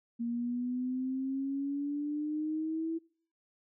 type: exponential sweep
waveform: sine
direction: up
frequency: 233.1 to 329.6 Hz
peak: -31 dBFS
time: 0.19-2.99 s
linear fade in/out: 20 ms
effects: noise-tail reverb RT60 0.5 s tail -23 dB re dry